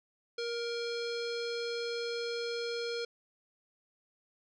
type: tone with low-pass filter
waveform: square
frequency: 469.8 Hz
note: A#4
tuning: 13 cents sharp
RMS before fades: -36 dBFS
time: 0.38-3.05 s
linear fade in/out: 5 ms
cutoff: 4600 Hz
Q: 4
effects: none